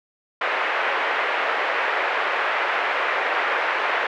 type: band-pass noise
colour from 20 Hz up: white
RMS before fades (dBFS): -23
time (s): 0.41-4.07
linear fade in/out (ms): 5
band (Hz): 450 to 2200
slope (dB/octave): 24
effects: none